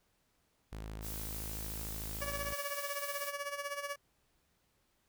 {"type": "tone", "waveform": "sawtooth", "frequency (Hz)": 53.5, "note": "A1", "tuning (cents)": -48, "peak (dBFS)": -38, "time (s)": [0.72, 2.54], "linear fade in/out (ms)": 5}
{"type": "noise", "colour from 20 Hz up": "blue", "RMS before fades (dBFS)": -44, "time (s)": [1.01, 3.33], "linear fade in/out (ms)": 50}
{"type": "tone with tremolo", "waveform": "15% pulse", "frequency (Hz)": 570, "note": "C#5", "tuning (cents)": 48, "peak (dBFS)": -29, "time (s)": [2.21, 3.96], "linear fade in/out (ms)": 10, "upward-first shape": "sine", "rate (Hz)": 16, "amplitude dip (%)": 70}
{"effects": ["pink hiss -75 dBFS RMS until 5.08 s"]}